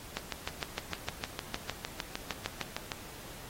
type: click train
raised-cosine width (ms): 0.2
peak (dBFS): -15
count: 19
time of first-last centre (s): 0.17-2.918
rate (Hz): 6.55
effects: pink hiss -48 dBFS RMS until 3.49 s + AAC 48 kbps